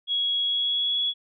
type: tone with pitch glide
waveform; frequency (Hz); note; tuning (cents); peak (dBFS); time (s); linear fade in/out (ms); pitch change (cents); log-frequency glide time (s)
sine; 3328 to 3369; G#7 to G#7; +3 to +24; -22; 0.07-1.14; 50; +21; 0.42-0.98
effects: none